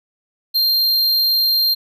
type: tone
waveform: square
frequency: 4186 Hz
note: C8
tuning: in tune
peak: -14 dBFS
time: 0.54-1.75 s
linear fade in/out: 20 ms
effects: none